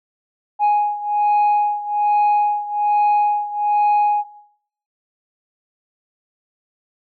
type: beating tone pair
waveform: sine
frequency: 830.6 / 831.8 Hz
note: G#5 / G#5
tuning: 0 / +2 cents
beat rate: 1.2 Hz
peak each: -14 / -17 dBFS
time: 0.59-4.25 s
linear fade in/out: 50 ms
effects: noise-tail reverb RT60 0.7 s tail -18 dB re dry + tanh soft clip ceiling -11 dBFS